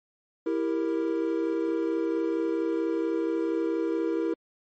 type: chord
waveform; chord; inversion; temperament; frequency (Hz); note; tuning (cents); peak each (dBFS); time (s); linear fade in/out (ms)
triangle; E diminished; none; equal with one note detuned; 329.6 / 394 / 466.2; E4 / G4 / Bb4; 0 / +9 / 0; -25 / -30 / -28; 0.46-4.34; 5
effects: MP3 32 kbps